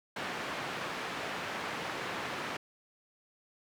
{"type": "band-pass noise", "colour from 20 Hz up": "white", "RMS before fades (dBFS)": -38, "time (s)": [0.16, 2.57], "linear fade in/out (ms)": 5, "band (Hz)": [140, 2000], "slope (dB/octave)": 12, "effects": []}